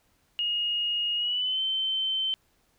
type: tone with pitch glide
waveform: sine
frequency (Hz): 2866 to 3089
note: F7 to G7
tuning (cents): +44 to -26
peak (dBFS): -25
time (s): 0.39-2.34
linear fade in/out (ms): 0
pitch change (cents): +130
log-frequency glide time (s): 1.16-1.61
effects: pink hiss -68 dBFS RMS until 2.78 s